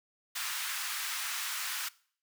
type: high-pass noise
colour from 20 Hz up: pink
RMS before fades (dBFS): -36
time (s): 0.35-1.89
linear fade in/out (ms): 10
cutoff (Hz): 1200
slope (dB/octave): 24
effects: noise-tail reverb RT60 0.5 s tail -21 dB re dry